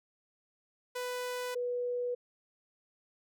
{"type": "tone pair in turn", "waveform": ["sawtooth", "sine"], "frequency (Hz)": [496.4, 489.6], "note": ["B4", "B4"], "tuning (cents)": [9, -15], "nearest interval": "unison", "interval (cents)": 24, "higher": "first", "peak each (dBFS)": [-31, -31], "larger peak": "neither", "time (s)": [[0.95, 1.55], [1.55, 2.15]], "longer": "neither", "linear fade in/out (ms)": 10, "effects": []}